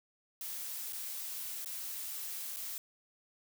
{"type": "noise with dropouts", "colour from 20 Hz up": "blue", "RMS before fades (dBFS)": -41, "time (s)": [0.41, 2.78], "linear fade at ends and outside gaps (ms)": 1, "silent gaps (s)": [[0.924, 0.93], [1.647, 1.659], [2.562, 2.568]], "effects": []}